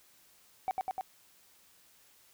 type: tone with echo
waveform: sine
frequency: 757 Hz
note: F#5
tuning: 39 cents sharp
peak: -26 dBFS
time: 0.68-0.71 s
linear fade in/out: 0 ms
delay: 100 ms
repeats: 3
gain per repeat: -2 dB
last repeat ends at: 1.01 s
effects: tanh soft clip ceiling -27 dBFS + white hiss -63 dBFS RMS until 2.33 s